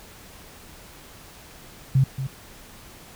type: tone with echo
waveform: sine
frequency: 133.3 Hz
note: C3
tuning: 33 cents sharp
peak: -14 dBFS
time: 1.95-2.04 s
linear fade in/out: 5 ms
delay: 230 ms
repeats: 1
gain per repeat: -11 dB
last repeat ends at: 2.27 s
effects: pink hiss -46 dBFS RMS until 3.15 s